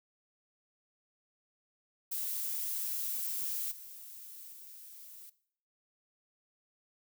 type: noise with level steps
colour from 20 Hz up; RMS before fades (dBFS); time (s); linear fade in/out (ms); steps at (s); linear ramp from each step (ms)
violet; -36 / -49 / -51; 2.11-5.3; 10; 3.71 / 4.52; 10
effects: noise-tail reverb RT60 0.6 s tail -18 dB re dry